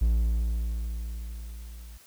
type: tone with level ramp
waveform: triangle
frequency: 56.8 Hz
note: A#1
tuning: 44 cents flat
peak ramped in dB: -17 to -40 dBFS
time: 0.01-1.98 s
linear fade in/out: 10 ms
effects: white hiss -55 dBFS RMS until 2.06 s